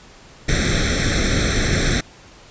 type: noise with comb filter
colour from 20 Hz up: pink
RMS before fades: -18 dBFS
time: 0.48-2.01 s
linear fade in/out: 10 ms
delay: 0.52 ms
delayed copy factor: +0.95
effects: pink hiss -45 dBFS RMS until 2.5 s + resampled to 16000 Hz